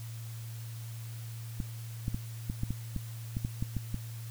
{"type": "clicks", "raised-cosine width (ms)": 5, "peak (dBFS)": -20, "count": 12, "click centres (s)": [1.602, 2.081, 2.145, 2.499, 2.634, 2.706, 2.963, 3.369, 3.449, 3.625, 3.767, 3.944], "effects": ["added 114 Hz sine -39 dBFS peak until 4.3 s", "white hiss -52 dBFS RMS until 4.3 s"]}